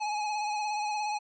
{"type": "tone with vibrato", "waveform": "square", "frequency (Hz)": 842, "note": "G#5", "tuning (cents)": 24, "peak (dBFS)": -30, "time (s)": [0, 1.19], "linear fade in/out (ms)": 20, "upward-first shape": "sine", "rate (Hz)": 17, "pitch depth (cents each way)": 32, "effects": ["resampled to 16000 Hz"]}